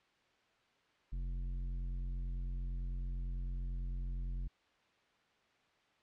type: tone with tanh clipping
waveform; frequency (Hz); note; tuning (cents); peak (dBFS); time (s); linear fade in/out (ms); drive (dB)
sine; 44.49; F1; +33; -38; 1.12-4.48; 10; 10
effects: white hiss -71 dBFS RMS until 6.02 s + low-pass 3000 Hz 12 dB/octave